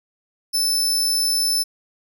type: tone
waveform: sawtooth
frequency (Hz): 5274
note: E8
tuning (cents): 0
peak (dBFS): -15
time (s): 0.53-1.64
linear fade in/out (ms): 20
effects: none